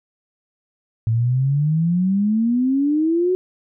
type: exponential sweep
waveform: sine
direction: up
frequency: 110 to 373.5 Hz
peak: -15 dBFS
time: 1.07-3.35 s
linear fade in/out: 0 ms
effects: none